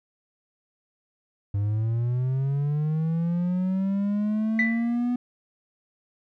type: linear sweep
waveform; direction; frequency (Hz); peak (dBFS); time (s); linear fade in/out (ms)
triangle; up; 99.1 to 246.9; -20; 1.54-5.16; 5
type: tone with exponential decay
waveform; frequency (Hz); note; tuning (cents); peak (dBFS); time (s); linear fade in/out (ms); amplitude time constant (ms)
sine; 1988; B6; +11; -17; 4.59-4.96; 2; 80
effects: tanh soft clip ceiling -11 dBFS